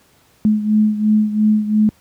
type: beating tone pair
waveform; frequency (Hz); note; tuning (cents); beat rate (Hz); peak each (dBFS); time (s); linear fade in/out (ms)
sine; 212.8 / 215.7; G#3 / A3; +42 / -34; 2.9; -13 / -18; 0.45-1.89; 0
effects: pink hiss -54 dBFS RMS until 2 s + high-pass 60 Hz 12 dB/octave